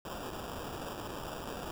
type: noise with sample-and-hold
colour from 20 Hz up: white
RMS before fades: -41 dBFS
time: 0.05-1.71 s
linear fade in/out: 2 ms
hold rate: 2100 Hz
effects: none